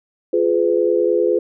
sine chord, F diminished, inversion none, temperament just, 349.2 / 419.1 / 502.9 Hz, F4 / Ab4 / Cb5, 0 / +16 / +31 cents, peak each -18 dBFS, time 0.33-1.39 s, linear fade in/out 5 ms, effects none

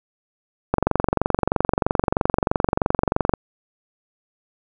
click train, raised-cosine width 1 ms, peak -3 dBFS, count 61, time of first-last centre 0.74-3.337 s, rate 23.1 Hz, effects none

